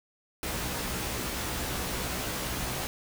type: noise with comb filter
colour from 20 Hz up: pink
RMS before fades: -33 dBFS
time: 0.43-2.87 s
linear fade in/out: 0 ms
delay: 16 ms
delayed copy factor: +0.7
effects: none